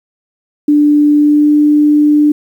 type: tone with pitch glide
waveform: sine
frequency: 295 to 297.2 Hz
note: D4 to D4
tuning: +8 to +21 cents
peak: -5 dBFS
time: 0.68-2.32 s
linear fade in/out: 5 ms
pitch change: +13 cents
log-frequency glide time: 1.16-1.51 s
effects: 7-bit